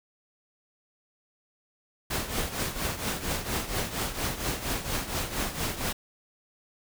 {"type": "noise with tremolo", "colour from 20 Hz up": "pink", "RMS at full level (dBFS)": -28, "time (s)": [2.1, 5.93], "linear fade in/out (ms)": 10, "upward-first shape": "triangle", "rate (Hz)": 4.3, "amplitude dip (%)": 75, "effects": []}